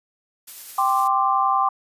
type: noise with tremolo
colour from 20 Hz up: blue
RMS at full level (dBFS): -36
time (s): 0.47-1.08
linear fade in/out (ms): 10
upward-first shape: triangle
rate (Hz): 10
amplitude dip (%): 25
type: chord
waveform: sine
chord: G suspended fourth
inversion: none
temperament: just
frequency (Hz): 784 / 1045.3 / 1176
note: G5 / C6 / D6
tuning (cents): 0 / -2 / +2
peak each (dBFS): -21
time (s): 0.78-1.69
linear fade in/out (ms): 5
effects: resampled to 32000 Hz